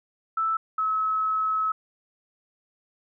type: tone pair in turn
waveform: sine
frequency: 1318.5 / 1289.9 Hz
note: E6 / E6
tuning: 0 / -38 cents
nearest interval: unison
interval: 38 cents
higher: first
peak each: -22 dBFS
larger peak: neither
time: 0.37-0.57 / 0.78-1.72 s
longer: second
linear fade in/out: 5 ms
effects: none